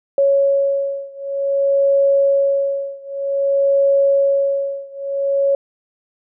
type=beating tone pair; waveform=sine; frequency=554.4 / 554.93 Hz; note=C#5 / C#5; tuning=0 / +2 cents; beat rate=0.53 Hz; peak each=-16 / -17 dBFS; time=0.18-5.55 s; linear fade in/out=2 ms; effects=none